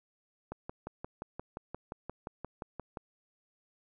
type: click train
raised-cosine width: 1 ms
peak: -25 dBFS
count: 15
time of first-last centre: 0.52-2.972 s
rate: 5.71 Hz
effects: none